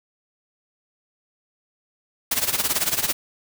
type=noise with tremolo; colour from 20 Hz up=white; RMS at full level=-20 dBFS; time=2.31-3.13 s; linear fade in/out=5 ms; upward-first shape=sine; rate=18 Hz; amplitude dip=80%; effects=none